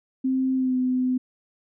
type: tone with pitch glide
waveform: sine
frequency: 261.6 to 254.4 Hz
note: C4 to C4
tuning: 0 to -48 cents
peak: -20 dBFS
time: 0.24-1.18 s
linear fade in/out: 10 ms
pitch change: -48 cents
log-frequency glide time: 0.55-0.76 s
effects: none